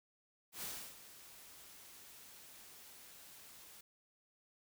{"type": "noise with ADSR envelope", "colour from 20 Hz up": "white", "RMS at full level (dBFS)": -43, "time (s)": [0.52, 3.81], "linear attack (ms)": 110, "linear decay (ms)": 310, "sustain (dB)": -14, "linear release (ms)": 5, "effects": []}